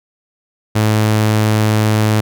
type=tone; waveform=sawtooth; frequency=107.8 Hz; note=A2; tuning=35 cents flat; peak=-7 dBFS; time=0.75-2.21 s; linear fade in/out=10 ms; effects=none